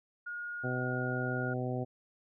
sine tone, 1433 Hz, F6, 44 cents sharp, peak -37 dBFS, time 0.26-1.54 s, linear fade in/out 10 ms
harmonic tone, 126 Hz, B2, 35 cents sharp, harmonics 1 / 2 / 3 / 4 / 5 / 6, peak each -35 / -38 / -40 / -41 / -42 / -43 dBFS, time 0.63-1.85 s, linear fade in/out 20 ms
effects none

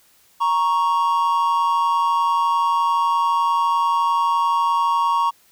triangle tone pair together, 937.1 / 1108.7 Hz, A#5 / C#6, +9 / 0 cents, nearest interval minor third, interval 291 cents, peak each -17 dBFS, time 0.4-5.31 s, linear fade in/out 20 ms, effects white hiss -56 dBFS RMS until 5.51 s

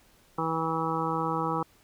harmonic tone, 162.2 Hz, E3, 28 cents flat, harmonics 1 / 2 / 3 / 5 / 6 / 7 / 8, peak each -34 / -34 / -34 / -34 / -34 / -34 / -34 dBFS, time 0.38-1.63 s, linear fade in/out 5 ms, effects pink hiss -61 dBFS RMS until 1.83 s

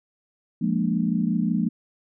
sine chord, Bb dominant seventh, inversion second, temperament equal, 174.61 / 207.7 / 233.1 / 293.7 Hz, F3 / Ab3 / Bb3 / D4, 0 / 0 / 0 / 0 cents, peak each -25 / -25 / -25 / -31 dBFS, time 0.61-1.69 s, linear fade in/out 10 ms, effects none

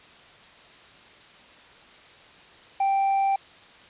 triangle tone, 784 Hz, G5, in tune, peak -18 dBFS, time 2.8-3.36 s, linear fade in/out 5 ms, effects white hiss -50 dBFS RMS until 3.89 s + resampled to 8000 Hz

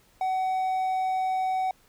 triangle tone, 752 Hz, F#5, 28 cents sharp, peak -22 dBFS, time 0.21-1.71 s, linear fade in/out 2 ms, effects pink hiss -61 dBFS RMS until 1.88 s

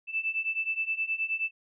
sine beating tone pair, 2637 / 2646.5 Hz, E7 / E7, 0 / +6 cents, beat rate 9.5 Hz, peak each -32 / -30 dBFS, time 0.07-1.51 s, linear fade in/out 50 ms, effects none

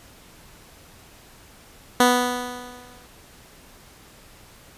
10% pulse tone with exponential decay, 246.9 Hz, B3, in tune, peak -4 dBFS, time 2-3.06 s, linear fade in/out 2 ms, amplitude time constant 230 ms, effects pink hiss -49 dBFS RMS until 4.77 s + resampled to 32000 Hz

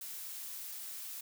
blue noise, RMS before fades -44 dBFS, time 0.01-1.21 s, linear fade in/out 5 ms, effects none

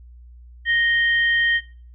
sine tone pair together, 1864.7 / 3136 Hz, A#6 / G7, 0 / 0 cents, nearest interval major sixth, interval 900 cents, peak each -17 / -26 dBFS, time 0.65-1.61 s, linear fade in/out 50 ms, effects noise-tail reverb RT60 0.4 s tail -17 dB re dry + added 60 Hz sine -41 dBFS peak until 1.94 s

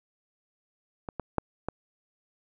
clicks, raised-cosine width 1 ms, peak -21 / -18 / -10 / -16 dBFS, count 4, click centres 1.088 / 1.197 / 1.383 / 1.686 s, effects none

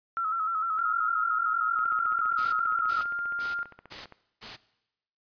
sine tone with vibrato, 1318.5 Hz, E6, in tune, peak -26 dBFS, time 0.17-3.01 s, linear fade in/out 0 ms, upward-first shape square, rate 6.6 Hz, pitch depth 50 cents each way
sine tone, 1400 Hz, F6, 4 cents sharp, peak -30 dBFS, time 0.79-3.63 s, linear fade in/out 0 ms
click train, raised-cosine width 0.5 ms, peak -31 dBFS, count 36, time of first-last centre 1.79-4.123 s, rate 15 Hz
white noise bursts, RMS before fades -39 dBFS, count 5, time 2.37-4.57 s, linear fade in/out 20 ms, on 160 ms, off 350 ms
effects noise-tail reverb RT60 0.9 s tail -19 dB re dry + resampled to 11025 Hz

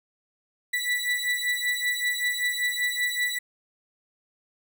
35% pulse beating tone pair, 1963 / 1968.2 Hz, B6 / B6, -11 / -6 cents, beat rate 5.2 Hz, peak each -26 dBFS, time 0.73-3.39 s, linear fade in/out 10 ms, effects none

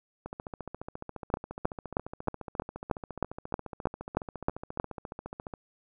two click trains, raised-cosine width 1 ms, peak -24 / -11 dBFS, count 77 / 12, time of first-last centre 0.26-5.538 / 1.34-4.799 s, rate 14.4 / 3.18 Hz, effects none

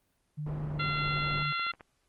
sine tone with pitch glide, 150 to 146.83 Hz, D3 to D3, +37 to 0 cents, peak -33 dBFS, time 0.37-1.53 s, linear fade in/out 20 ms, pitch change -37 cents, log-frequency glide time 0.65-1 s
pink low-pass noise, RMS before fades -41 dBFS, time 0.46-1.43 s, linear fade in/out 5 ms, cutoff 860 Hz, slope 12 dB/octave
harmonic tone, 686 Hz, F5, 31 cents flat, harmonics 2 / 3 / 4 / 5 / 6, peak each -32 / -36 / -38 / -40 / -42 dBFS, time 0.79-1.72 s, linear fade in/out 10 ms
click train, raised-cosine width 0.5 ms, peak -31 dBFS, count 10, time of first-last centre 1.17-1.808 s, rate 14.1 Hz
effects pink hiss -74 dBFS RMS until 2.08 s + Opus 32 kbps

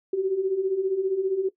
sine beating tone pair, 370 / 385 Hz, F#4 / G4, 0 / -31 cents, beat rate 15 Hz, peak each -28 / -23 dBFS, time 0.13-1.49 s, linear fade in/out 5 ms, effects noise-tail reverb RT60 0.1 s tail -17 dB re dry

